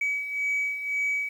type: beating tone pair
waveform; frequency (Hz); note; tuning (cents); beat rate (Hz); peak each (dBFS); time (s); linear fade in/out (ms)
sine; 2275 / 2276.9; C#7 / C#7; +44 / +46; 1.9; -31 / -25; 0.01-1.29; 5
effects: tanh soft clip ceiling -21 dBFS + 9-bit